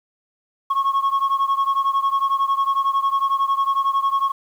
sine beating tone pair, 1092 / 1103 Hz, C#6 / C#6, -26 / -9 cents, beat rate 11 Hz, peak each -17 / -19 dBFS, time 0.7-4.32 s, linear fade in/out 10 ms, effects tanh soft clip ceiling -14 dBFS + 8-bit

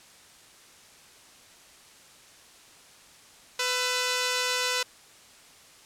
5% pulse tone pair together, 500 / 1335.8 Hz, B4 / E6, +21 / +23 cents, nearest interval octave + perfect fourth, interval 1702 cents, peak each -14 / -20 dBFS, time 3.59-4.83 s, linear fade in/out 5 ms, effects white hiss -53 dBFS RMS until 5.85 s + low-pass 9000 Hz 12 dB/octave

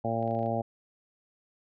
harmonic tone, 114.3 Hz, A#2, 34 cents flat, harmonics 1 / 2 / 3 / 4 / 5 / 6 / 7, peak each -34 / -34 / -39 / -38 / -33 / -33 / -35 dBFS, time 0.04-0.62 s, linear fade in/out 10 ms
clicks, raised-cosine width 0.3 ms, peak -40 dBFS, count 7, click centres 0.227 / 0.277 / 0.31 / 0.35 / 0.391 / 0.43 / 0.461 s
effects none

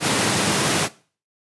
pink high-pass noise, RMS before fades -20 dBFS, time 0-0.89 s, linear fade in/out 50 ms, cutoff 120 Hz, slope 24 dB/octave, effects noise-tail reverb RT60 0.4 s tail -19 dB re dry + resampled to 24000 Hz

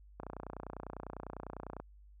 click train, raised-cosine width 1 ms, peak -28 dBFS, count 49, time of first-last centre 0.2-1.8 s, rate 30 Hz, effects added 50 Hz sine -55 dBFS peak until 2.2 s

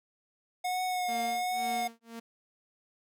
square tone with vibrato, 725 Hz, F#5, 35 cents flat, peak -30 dBFS, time 0.64-1.88 s, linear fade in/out 10 ms, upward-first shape triangle, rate 1.3 Hz, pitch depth 36 cents each way
sawtooth tone with tremolo, 230 Hz, A#3, 23 cents flat, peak -33 dBFS, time 1.08-2.2 s, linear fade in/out 10 ms, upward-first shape sine, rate 1.9 Hz, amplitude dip 100%
effects none

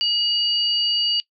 sine tone pair together, 2896 / 4625 Hz, F#7 / D8, -38 / -27 cents, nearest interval minor sixth, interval 811 cents, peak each -21 / -21 dBFS, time 0.01-1.2 s, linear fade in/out 0 ms, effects noise-tail reverb RT60 0.1 s tail -20 dB re dry

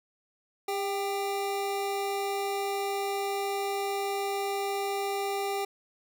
square tone pair together, 400.4 / 786.6 Hz, G4 / G5, +37 / +6 cents, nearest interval octave, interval 1169 cents, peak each -32 / -33 dBFS, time 0.68-5.65 s, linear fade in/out 5 ms, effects none

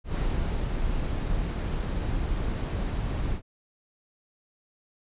brown noise with ADSR envelope, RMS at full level -26 dBFS, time 0.04-3.42 s, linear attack 120 ms, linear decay 520 ms, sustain -2 dB, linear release 98 ms, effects resampled to 8000 Hz

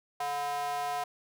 square tone with high-pass filter, 144 Hz, D3, 34 cents flat, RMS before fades -33 dBFS, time 0.2-1.04 s, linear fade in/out 5 ms, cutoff 800 Hz, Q 6.6, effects none

